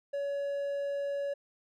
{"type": "tone", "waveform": "triangle", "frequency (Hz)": 564, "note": "C#5", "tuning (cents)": 30, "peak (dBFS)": -29, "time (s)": [0.13, 1.34], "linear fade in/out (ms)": 10, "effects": []}